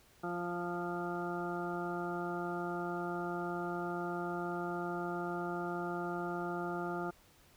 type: harmonic tone with a mistuned harmonic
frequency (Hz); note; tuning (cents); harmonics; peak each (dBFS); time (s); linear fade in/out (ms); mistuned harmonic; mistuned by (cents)
174.61; F3; 0; 1 / 2 / 3 / 4 / 5 / 7 / 8; -42 / -39 / -49 / -42 / -46 / -45 / -45; 0.23-7.11; 10; 3; +15
effects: pink hiss -64 dBFS RMS until 7.56 s